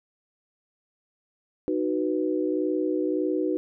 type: chord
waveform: sine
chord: B major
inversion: first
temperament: just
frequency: 308.7 / 370.4 / 493.9 Hz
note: D#4 / F#4 / B4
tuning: -14 / +2 / 0 cents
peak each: -26 / -27 / -30 dBFS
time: 1.68-3.57 s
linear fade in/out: 0 ms
effects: none